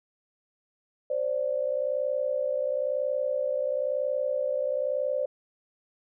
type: tone pair together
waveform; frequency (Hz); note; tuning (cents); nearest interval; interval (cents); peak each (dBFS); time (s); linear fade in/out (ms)
sine; 523.3 / 584.3; C5 / D5; 0 / -9; major second; 191; -28; 1.1-5.26; 5
effects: none